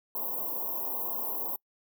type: band-stop noise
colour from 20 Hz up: white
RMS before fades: -33 dBFS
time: 0.15-1.56 s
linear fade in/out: 2 ms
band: 1100 to 12000 Hz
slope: 96 dB/octave
effects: noise-tail reverb RT60 0.1 s tail -25 dB re dry + high-pass 300 Hz 12 dB/octave